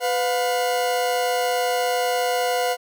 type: tone pair together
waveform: 40% pulse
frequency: 499.4 / 713.8 Hz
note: B4 / F5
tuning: +19 / +38 cents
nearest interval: tritone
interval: 619 cents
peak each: -22 dBFS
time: 0-2.77 s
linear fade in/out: 50 ms
effects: none